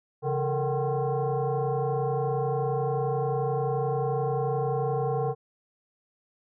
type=tone with frequency modulation; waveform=sine; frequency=164.81 Hz; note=E3; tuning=in tune; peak=-24 dBFS; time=0.22-5.35 s; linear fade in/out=50 ms; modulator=301 Hz; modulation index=2.2; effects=none